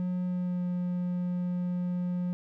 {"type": "tone with pitch glide", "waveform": "triangle", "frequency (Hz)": [180.6, 178.42], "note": ["F#3", "F3"], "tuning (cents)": [-42, 37], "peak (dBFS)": -26, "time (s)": [0, 2.33], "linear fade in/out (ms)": 0, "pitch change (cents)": -21, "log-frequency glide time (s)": [0.24, 0.64], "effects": []}